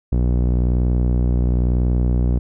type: tone with low-pass filter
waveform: sawtooth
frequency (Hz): 61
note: B1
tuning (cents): -21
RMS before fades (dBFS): -17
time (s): 0.12-2.39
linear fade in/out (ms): 5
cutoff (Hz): 360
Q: 0.64
effects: none